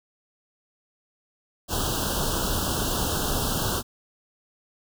pink band-stop noise, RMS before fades -26 dBFS, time 1.68-3.83 s, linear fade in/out 50 ms, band 1600 to 2800 Hz, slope 96 dB/octave, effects none

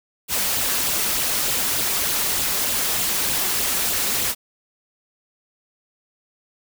white noise with flanger, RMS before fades -22 dBFS, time 0.28-4.35 s, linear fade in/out 50 ms, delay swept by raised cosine 0.25 to 5.35 ms, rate 3.3 Hz, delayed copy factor +0.5, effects none

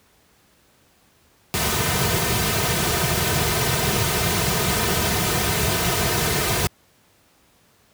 pink noise with comb filter, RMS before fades -21 dBFS, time 1.54-6.67 s, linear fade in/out 0 ms, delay 3.6 ms, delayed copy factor -0.7, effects pink hiss -58 dBFS RMS until 7.93 s + high-pass 60 Hz 12 dB/octave

